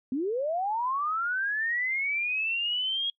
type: linear sweep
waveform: sine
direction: up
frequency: 243.4 to 3300 Hz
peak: -26 dBFS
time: 0.12-3.1 s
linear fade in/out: 2 ms
effects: noise-tail reverb RT60 0.1 s tail -25 dB re dry